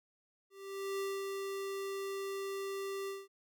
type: tone with ADSR envelope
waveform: square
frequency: 392 Hz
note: G4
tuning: in tune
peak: -35 dBFS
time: 0.5-3.28 s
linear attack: 490 ms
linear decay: 230 ms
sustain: -3 dB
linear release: 200 ms
effects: none